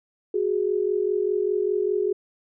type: tone pair together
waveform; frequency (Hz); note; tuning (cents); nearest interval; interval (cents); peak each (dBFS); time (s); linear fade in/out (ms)
sine; 370.3 / 415.3; F#4 / G#4; +1 / 0; major second; 199; -24 / -23; 0.34-2.13; 5
effects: none